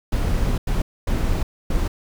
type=noise bursts at uneven times; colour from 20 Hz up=brown; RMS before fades=-20 dBFS; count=4; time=0.12-0.58 / 0.67-0.82 / 1.07-1.43 / 1.7-1.88 s; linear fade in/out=5 ms; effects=none